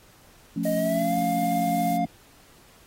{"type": "chord", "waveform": "sine", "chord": "F augmented", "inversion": "none", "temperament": "equal", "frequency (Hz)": [174.61, 220, 277.2], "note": ["F3", "A3", "C#4"], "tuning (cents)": [0, 0, 0], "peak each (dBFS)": -29, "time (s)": [0.56, 2.06], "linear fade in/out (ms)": 5}
{"type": "noise", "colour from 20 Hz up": "blue", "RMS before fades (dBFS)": -39, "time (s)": [0.63, 1.97], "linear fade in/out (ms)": 5}
{"type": "tone with pitch glide", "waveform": "triangle", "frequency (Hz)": [624, 704.5], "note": ["D#5", "F5"], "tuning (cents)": [5, 15], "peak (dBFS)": -22, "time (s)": [0.65, 2.05], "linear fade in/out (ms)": 5, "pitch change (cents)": 210, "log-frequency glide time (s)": [0.75, 1.16]}
{"effects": ["pink hiss -55 dBFS RMS until 2.86 s", "AAC 48 kbps"]}